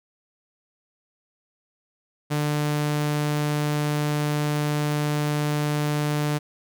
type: tone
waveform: sawtooth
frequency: 148.6 Hz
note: D3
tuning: 21 cents sharp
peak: -18 dBFS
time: 2.3-6.39 s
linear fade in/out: 20 ms
effects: none